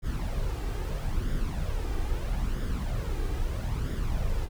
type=noise with flanger; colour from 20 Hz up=brown; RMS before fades=-29 dBFS; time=0.02-4.49 s; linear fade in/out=50 ms; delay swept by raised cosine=0.58 to 2.58 ms; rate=0.77 Hz; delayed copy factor=+0.55; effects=none